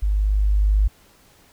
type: tone with level ramp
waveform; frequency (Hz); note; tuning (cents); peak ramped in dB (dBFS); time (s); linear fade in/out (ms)
sine; 51; G#1; -31; -17 to -13; 0.02-0.88; 10
effects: pink hiss -54 dBFS RMS until 1.52 s